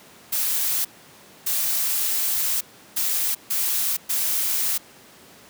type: noise bursts at uneven times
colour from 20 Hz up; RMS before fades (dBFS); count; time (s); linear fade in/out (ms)
blue; -23; 5; 0.32-0.85 / 1.46-2.61 / 2.96-3.35 / 3.5-3.97 / 4.09-4.78; 10
effects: pink hiss -48 dBFS RMS until 5.49 s + high-pass 150 Hz 12 dB/octave